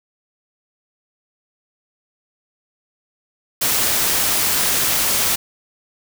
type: noise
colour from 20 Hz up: white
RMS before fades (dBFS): -18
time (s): 3.61-5.36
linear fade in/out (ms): 10
effects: none